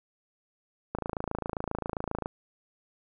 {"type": "click train", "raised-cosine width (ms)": 1, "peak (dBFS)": -17, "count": 37, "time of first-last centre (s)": [0.95, 2.259], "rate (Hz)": 27.5, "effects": []}